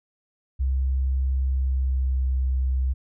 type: tone with pitch glide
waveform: sine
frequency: 65.9 to 64.92 Hz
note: C2 to C2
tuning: +13 to -13 cents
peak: -20 dBFS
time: 0.59-2.94 s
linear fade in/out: 20 ms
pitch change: -26 cents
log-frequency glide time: 1.49-2.22 s
effects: none